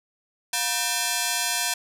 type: ring-modulated tone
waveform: 5% pulse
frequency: 836 Hz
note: G#5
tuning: 11 cents sharp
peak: -8 dBFS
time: 0.53-1.74 s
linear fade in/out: 5 ms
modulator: 127 Hz
effects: none